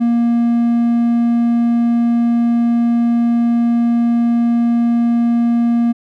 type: tone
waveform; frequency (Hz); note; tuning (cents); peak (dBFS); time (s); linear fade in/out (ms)
triangle; 235.3; A#3; +16; -9; 0-5.93; 20
effects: none